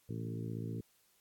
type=harmonic tone with a mistuned harmonic; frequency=56.3 Hz; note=A1; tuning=40 cents sharp; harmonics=2 / 3 / 4 / 5 / 6 / 7 / 8; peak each=-40 / -44 / -46 / -48 / -50 / -51 / -52 dBFS; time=0.09-0.81 s; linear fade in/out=5 ms; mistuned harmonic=2; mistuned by=+33 cents; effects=white hiss -71 dBFS RMS until 1.2 s + AAC 64 kbps